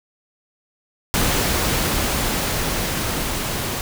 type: noise with level ramp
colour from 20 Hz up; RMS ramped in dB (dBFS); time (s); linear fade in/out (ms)
pink; -19 to -25; 1.14-3.81; 0
effects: none